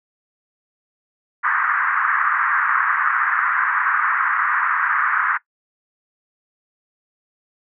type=band-pass noise; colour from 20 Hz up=pink; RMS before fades=-19 dBFS; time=1.43-5.38 s; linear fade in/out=20 ms; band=1100 to 1800 Hz; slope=48 dB/octave; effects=noise-tail reverb RT60 0.1 s tail -20 dB re dry